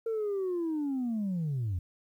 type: linear sweep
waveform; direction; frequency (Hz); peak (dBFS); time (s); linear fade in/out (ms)
sine; down; 459.1 to 82.5; -27; 0.06-1.79; 5
effects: tanh soft clip ceiling -27 dBFS + 11-bit